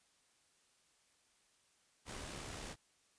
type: noise with amplitude modulation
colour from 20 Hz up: pink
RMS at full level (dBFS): -45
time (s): 2.05-2.76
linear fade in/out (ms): 50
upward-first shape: sine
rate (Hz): 71.3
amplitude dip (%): 40
effects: white hiss -73 dBFS RMS until 3.18 s + resampled to 22050 Hz